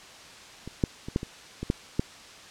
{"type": "clicks", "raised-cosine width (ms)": 3, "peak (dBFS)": [-24, -9, -22, -11, -21, -19, -10, -10], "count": 8, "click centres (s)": [0.676, 0.838, 1.085, 1.161, 1.231, 1.63, 1.701, 1.995], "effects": ["white hiss -47 dBFS RMS until 2.5 s", "low-pass 6000 Hz 12 dB/octave"]}